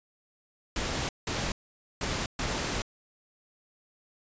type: noise bursts at uneven times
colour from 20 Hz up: pink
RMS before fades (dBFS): -31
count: 4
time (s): 0.76-1.09 / 1.27-1.52 / 2.01-2.26 / 2.39-2.82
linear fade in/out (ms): 2
effects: resampled to 16000 Hz